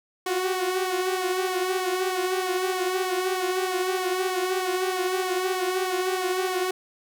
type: tone with flanger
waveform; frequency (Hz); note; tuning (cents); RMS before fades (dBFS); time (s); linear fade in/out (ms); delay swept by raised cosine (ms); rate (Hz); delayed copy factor
sawtooth; 370; F#4; 0; -26; 0.26-6.71; 5; 0.9 to 6.4; 3.2; +0.55
effects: none